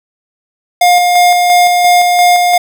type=tone with tremolo; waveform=square; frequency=710 Hz; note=F5; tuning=28 cents sharp; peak=-5 dBFS; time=0.81-2.58 s; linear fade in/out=5 ms; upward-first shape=square; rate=2.9 Hz; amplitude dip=30%; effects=none